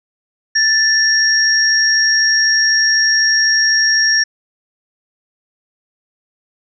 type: tone pair together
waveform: sine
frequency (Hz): 1760 / 5588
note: A6 / F8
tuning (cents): 0 / 0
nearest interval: octave + minor sixth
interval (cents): 2000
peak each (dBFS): -13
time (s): 0.55-4.24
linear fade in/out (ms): 10
effects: none